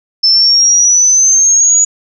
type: exponential sweep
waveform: sine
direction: up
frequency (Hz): 5274 to 6850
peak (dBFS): -5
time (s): 0.23-1.85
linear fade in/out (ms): 10
effects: none